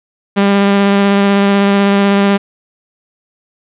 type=tone with vibrato; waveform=sawtooth; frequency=199.5 Hz; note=G3; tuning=31 cents sharp; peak=-4 dBFS; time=0.36-2.38 s; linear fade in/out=20 ms; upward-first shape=square; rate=16 Hz; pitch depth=9 cents each way; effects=resampled to 8000 Hz + 7-bit